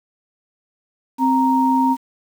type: tone pair together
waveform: sine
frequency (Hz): 261.6 / 932.3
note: C4 / A#5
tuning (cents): 0 / 0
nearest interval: octave + minor seventh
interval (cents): 2200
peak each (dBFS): -16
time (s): 1.18-1.97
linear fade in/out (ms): 50
effects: 7-bit